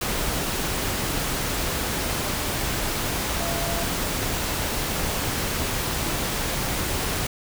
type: tone in noise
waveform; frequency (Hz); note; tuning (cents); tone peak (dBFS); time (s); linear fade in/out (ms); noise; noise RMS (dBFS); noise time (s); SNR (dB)
sine; 679; F5; -49; -30; 3.4-3.84; 5; pink; -26; 0.01-7.27; -7
effects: none